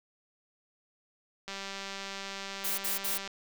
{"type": "click train", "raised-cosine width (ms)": 0.2, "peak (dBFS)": -22, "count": 353, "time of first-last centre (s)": [1.48, 3.276], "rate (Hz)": 196}
{"type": "noise bursts", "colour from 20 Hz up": "blue", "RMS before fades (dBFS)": -32, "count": 3, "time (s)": [2.64, 3.18], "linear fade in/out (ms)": 10, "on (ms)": 140, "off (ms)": 60}
{"effects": []}